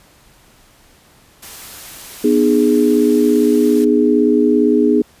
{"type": "noise", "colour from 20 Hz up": "white", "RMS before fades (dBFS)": -34, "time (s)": [1.42, 3.85], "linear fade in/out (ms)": 10}
{"type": "chord", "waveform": "sine", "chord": "G# minor", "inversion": "first", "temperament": "equal with one note detuned", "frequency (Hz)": [246.9, 304.5, 415.3], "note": ["B3", "D#4", "G#4"], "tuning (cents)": [0, -37, 0], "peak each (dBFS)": -14, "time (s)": [2.24, 5.02], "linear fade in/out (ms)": 5}
{"effects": ["pink hiss -49 dBFS RMS until 5.2 s", "resampled to 32000 Hz"]}